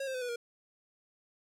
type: tone with pitch steps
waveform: square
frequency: 545 / 526.1 / 507.9 / 490.3 / 473.4 Hz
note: C#5 / C5 / B4 / B4 / A#4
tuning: -29 / +9 / +48 / -13 / +27 cents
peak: -35 dBFS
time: 0-0.36 s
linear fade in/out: 5 ms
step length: 72 ms
effects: low-pass 11000 Hz 12 dB/octave